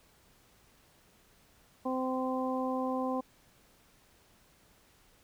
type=harmonic tone; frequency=258.6 Hz; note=C4; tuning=20 cents flat; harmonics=1 / 2 / 3 / 4; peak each=-33 / -35 / -38 / -38 dBFS; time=1.85-3.21 s; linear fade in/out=10 ms; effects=pink hiss -64 dBFS RMS until 5.23 s